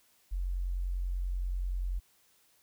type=tone; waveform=sine; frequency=45.13 Hz; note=F#1; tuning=42 cents flat; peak=-30 dBFS; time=0.31-2 s; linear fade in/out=20 ms; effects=white hiss -67 dBFS RMS until 2.62 s